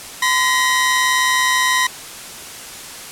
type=tone pair together; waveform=sawtooth; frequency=1021 / 1902.5 Hz; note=C6 / A#6; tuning=-43 / +35 cents; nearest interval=major seventh; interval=1078 cents; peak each=-13 dBFS; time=0.22-1.87 s; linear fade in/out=5 ms; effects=white hiss -33 dBFS RMS until 3.11 s + low-pass 11000 Hz 12 dB/octave